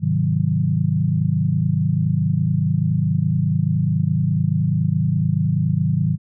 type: chord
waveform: sine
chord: Ab dominant seventh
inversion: none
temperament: equal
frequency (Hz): 103.83 / 130.81 / 155.56 / 185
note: Ab2 / C3 / Eb3 / Gb3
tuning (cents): 0 / 0 / 0 / 0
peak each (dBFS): -23 / -23 / -19 / -23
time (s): 0-6.18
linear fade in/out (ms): 50
effects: none